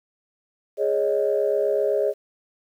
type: chord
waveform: sine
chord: Ab suspended fourth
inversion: none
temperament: equal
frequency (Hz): 415.3 / 554.4 / 622.3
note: Ab4 / Db5 / Eb5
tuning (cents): 0 / 0 / 0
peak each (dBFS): -22 / -23 / -24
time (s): 0.77-2.14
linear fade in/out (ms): 50
effects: tanh soft clip ceiling -10 dBFS + 9-bit